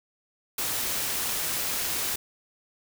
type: noise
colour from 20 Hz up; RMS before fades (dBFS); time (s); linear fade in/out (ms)
white; -29; 0.58-2.16; 5
effects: none